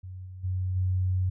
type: tone with level steps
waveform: sine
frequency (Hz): 92.5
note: F#2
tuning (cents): 0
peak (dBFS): -37 / -39 / -26 / -23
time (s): 0.03-1.3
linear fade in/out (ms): 10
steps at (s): 0.25 / 0.43 / 0.75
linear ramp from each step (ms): 20
effects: none